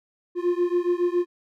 triangle beating tone pair, 349.2 / 356.4 Hz, F4 / F4, 0 / +35 cents, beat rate 7.2 Hz, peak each -21 / -22 dBFS, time 0.35-1.26 s, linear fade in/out 50 ms, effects none

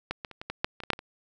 clicks, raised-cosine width 0.3 ms, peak -14 / -19 / -28 / -22 / -17 / -8 / -24 / -22 / -6 / -13 / -25 dBFS, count 11, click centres 0.11 / 0.248 / 0.313 / 0.415 / 0.5 / 0.645 / 0.803 / 0.836 / 0.903 / 0.933 / 0.991 s, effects none

